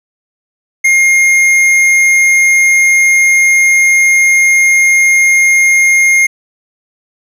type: tone with tanh clipping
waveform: sine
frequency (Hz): 2131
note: C7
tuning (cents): +31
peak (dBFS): -7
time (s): 0.84-6.27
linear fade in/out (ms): 10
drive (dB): 12
effects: none